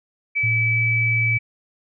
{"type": "tone", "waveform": "sine", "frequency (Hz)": 2300, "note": "D7", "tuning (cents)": -37, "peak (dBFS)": -18, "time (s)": [0.35, 1.39], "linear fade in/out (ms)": 20}
{"type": "tone with pitch glide", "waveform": "sine", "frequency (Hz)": [113.4, 114.65], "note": ["A#2", "A#2"], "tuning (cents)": [-47, -28], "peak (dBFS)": -21, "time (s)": [0.43, 1.38], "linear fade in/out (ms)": 10, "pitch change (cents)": 19, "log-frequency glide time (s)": [0.71, 0.78]}
{"effects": []}